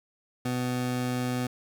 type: tone pair together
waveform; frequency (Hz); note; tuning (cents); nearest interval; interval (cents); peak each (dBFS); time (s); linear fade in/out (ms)
25% pulse; 125 / 250; B2 / B3; +21 / +21; octave; 1200; -26 / -30; 0.45-1.47; 5
effects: none